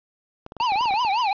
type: clicks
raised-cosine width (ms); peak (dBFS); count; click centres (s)
1; -23; 11; 0.464 / 0.521 / 0.567 / 0.607 / 0.721 / 0.758 / 0.81 / 0.857 / 0.909 / 0.939 / 1.049
type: tone with vibrato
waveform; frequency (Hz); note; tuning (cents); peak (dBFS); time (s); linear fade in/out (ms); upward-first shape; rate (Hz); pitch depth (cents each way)
square; 880; A5; 0; -20; 0.6-1.33; 2; triangle; 5.4; 270
effects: resampled to 11025 Hz + 7-bit